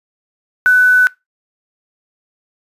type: tone with quantisation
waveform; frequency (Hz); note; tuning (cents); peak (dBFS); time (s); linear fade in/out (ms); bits
sine; 1497; F#6; +20; -6; 0.66-1.07; 0; 5
effects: noise-tail reverb RT60 0.2 s tail -22 dB re dry + resampled to 32000 Hz